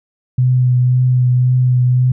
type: tone with vibrato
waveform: sine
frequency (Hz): 125.9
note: B2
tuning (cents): +34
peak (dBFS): -9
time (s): 0.38-2.12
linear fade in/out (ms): 5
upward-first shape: triangle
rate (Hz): 1.9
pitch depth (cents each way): 19
effects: none